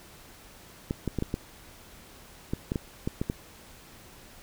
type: clicks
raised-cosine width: 3 ms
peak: -15 dBFS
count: 11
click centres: 0.909 / 1.077 / 1.187 / 1.224 / 1.341 / 2.535 / 2.719 / 2.758 / 3.075 / 3.215 / 3.299 s
effects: pink hiss -51 dBFS RMS until 4.42 s